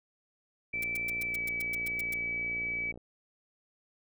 sine tone with pitch glide, 2323 to 2290 Hz, D7 to D7, -20 to -44 cents, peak -31 dBFS, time 0.73-2.92 s, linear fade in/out 10 ms, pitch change -24 cents, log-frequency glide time 1.25-1.38 s
click train, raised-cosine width 2 ms, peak -34 dBFS, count 132, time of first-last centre 0.74-2.975 s, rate 58.6 Hz
blue noise bursts, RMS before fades -40 dBFS, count 11, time 0.82-2.14 s, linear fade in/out 5 ms, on 20 ms, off 110 ms
effects none

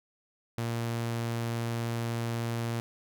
sawtooth tone, 116.54 Hz, A#2, in tune, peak -26 dBFS, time 0.58-2.8 s, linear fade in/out 0 ms, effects none

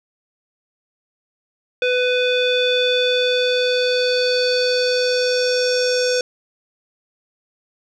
square tone with low-pass filter sweep, 498.7 Hz, B4, 17 cents sharp, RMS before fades -18 dBFS, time 1.82-6.21 s, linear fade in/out 2 ms, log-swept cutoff 3000 to 5900 Hz, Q 5.2, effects none

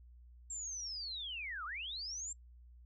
sine linear two-way sweep, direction down then up, 7510 to 1155 to 7510 Hz, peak -40 dBFS, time 0.5-2.33 s, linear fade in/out 5 ms, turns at 1.65 s, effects noise-tail reverb RT60 0.1 s tail -25 dB re dry + added 60 Hz sine -55 dBFS peak until 2.85 s

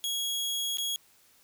sawtooth tone with dropouts, 3320 Hz, G#7, 1 cent flat, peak -26 dBFS, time 0.04-0.96 s, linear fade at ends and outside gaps 0 ms, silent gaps 0.771-0.784 s, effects white hiss -62 dBFS RMS until 1.43 s

